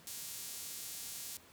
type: tone with high-pass filter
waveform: sawtooth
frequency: 234.7 Hz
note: A#3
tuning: 12 cents sharp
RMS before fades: -45 dBFS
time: 0.07-1.37 s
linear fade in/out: 2 ms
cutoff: 6700 Hz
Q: 0.69
effects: pink hiss -60 dBFS RMS until 1.52 s + high-pass 80 Hz 12 dB/octave